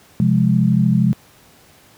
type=chord; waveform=sine; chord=F minor; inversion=second; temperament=equal; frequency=130.81 / 174.61 / 207.7 Hz; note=C3 / F3 / Ab3; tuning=0 / 0 / 0 cents; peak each=-16 dBFS; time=0.2-1.13 s; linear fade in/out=0 ms; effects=pink hiss -49 dBFS RMS until 1.97 s + high-pass 80 Hz 12 dB/octave